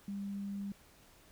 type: tone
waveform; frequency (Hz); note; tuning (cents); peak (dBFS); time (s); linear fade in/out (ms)
sine; 199.6; G3; +32; -37; 0.08-0.72; 2
effects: pink hiss -62 dBFS RMS until 1.31 s